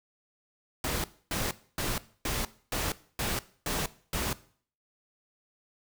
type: noise bursts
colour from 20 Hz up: pink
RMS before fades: -31 dBFS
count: 8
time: 0.84-4.33 s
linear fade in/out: 2 ms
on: 200 ms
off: 270 ms
effects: noise-tail reverb RT60 0.5 s tail -18 dB re dry